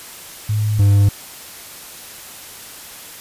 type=tone pair in turn; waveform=sine / triangle; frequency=106.4 / 100.65 Hz; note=G#2 / G2; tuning=+42 / +46 cents; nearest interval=minor second; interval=96 cents; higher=first; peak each=-15 / -7 dBFS; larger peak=second; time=0.49-0.79 / 0.79-1.09 s; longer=neither; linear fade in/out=5 ms; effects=white hiss -36 dBFS RMS until 3.2 s + resampled to 32000 Hz